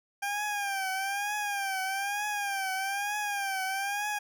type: tone with vibrato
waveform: 20% pulse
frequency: 797 Hz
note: G5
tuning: 28 cents sharp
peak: -25 dBFS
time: 0.22-4.19 s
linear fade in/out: 10 ms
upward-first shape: triangle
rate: 1.1 Hz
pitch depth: 96 cents each way
effects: none